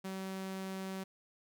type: tone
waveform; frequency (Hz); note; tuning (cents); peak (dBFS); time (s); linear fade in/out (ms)
sawtooth; 190.7; G3; -47; -35; 0.04-1.04; 10
effects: none